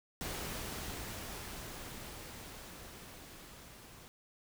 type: noise with level ramp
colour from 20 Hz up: pink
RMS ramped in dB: -40 to -55 dBFS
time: 0.21-4.08 s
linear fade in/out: 0 ms
effects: none